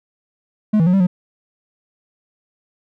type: tone with pitch steps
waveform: triangle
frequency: 213.2 / 162.7 / 180.6 / 194.6 / 180.3 Hz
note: G#3 / E3 / F#3 / G3 / F#3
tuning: +46 / -22 / -42 / -12 / -45 cents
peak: -9 dBFS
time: 0.73-1.07 s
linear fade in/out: 10 ms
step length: 68 ms
effects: none